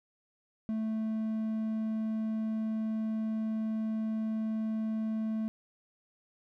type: tone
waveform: triangle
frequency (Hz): 219.7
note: A3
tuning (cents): -2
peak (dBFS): -28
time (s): 0.69-5.48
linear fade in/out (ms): 0
effects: none